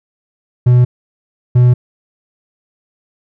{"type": "tone pair in turn", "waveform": "triangle", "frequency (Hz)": [123.47, 123.47], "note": ["B2", "B2"], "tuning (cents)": [0, 0], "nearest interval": "unison", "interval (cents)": 0, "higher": "neither", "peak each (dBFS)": -3, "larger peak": "neither", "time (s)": [[0.66, 0.85], [1.55, 1.74]], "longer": "neither", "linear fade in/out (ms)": 10, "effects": []}